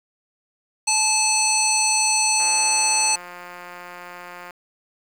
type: harmonic tone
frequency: 869 Hz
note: A5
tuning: 22 cents flat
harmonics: 1 / 3 / 5 / 7 / 9 / 10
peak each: -24 / -24 / -24 / -24 / -24 / -24 dBFS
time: 0.87-3.16 s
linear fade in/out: 10 ms
type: click train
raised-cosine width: 0.5 ms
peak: -22 dBFS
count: 374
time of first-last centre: 2.4-4.507 s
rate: 177 Hz
effects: high-pass 400 Hz 12 dB/octave + 7-bit